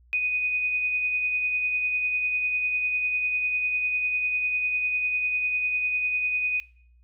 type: tone with tremolo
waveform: sine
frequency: 2489 Hz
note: D#7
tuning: in tune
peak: -21 dBFS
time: 0.13-6.6 s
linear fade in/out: 0 ms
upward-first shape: triangle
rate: 10 Hz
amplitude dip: 35%
effects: noise-tail reverb RT60 0.6 s tail -21 dB re dry + added 60 Hz sine -54 dBFS peak until 7.03 s